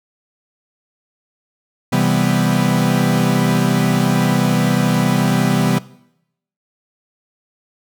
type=chord; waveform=45% pulse; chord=C major seventh; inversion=none; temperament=equal; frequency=130.81 / 164.81 / 196 / 246.9 Hz; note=C3 / E3 / G3 / B3; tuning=0 / 0 / 0 / 0 cents; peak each=-19 dBFS; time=1.92-5.79 s; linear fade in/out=10 ms; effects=noise-tail reverb RT60 0.8 s tail -20 dB re dry